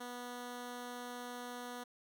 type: tone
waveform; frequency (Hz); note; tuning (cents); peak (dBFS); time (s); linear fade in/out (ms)
10% pulse; 244.8; B3; -15; -35; 0-1.84; 10
effects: none